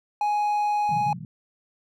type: tone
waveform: triangle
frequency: 833 Hz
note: G#5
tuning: 5 cents sharp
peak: -19 dBFS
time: 0.21-1.13 s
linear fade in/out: 2 ms
type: band-pass noise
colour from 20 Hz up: pink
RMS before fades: -34 dBFS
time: 0.89-1.25 s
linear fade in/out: 2 ms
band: 130 to 180 Hz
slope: 48 dB/octave
effects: none